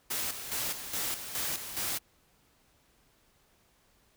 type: noise with tremolo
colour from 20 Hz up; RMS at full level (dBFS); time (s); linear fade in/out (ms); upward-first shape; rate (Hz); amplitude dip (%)
white; -33; 0.1-1.99; 10; square; 2.4; 60
effects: pink hiss -67 dBFS RMS until 4.16 s